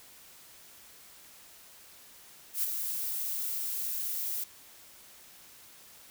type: noise with ADSR envelope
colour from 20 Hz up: violet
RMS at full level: -28 dBFS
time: 2.53-4.44 s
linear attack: 99 ms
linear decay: 23 ms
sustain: -6 dB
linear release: 6 ms
effects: white hiss -54 dBFS RMS until 6.1 s